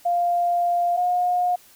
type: tone pair in turn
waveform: sine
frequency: 698.5 / 716.5 Hz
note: F5 / F5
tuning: 0 / +44 cents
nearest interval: unison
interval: 44 cents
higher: second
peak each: -18 dBFS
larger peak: neither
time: 0.05-0.97 / 0.97-1.56 s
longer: first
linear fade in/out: 10 ms
effects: white hiss -52 dBFS RMS until 1.75 s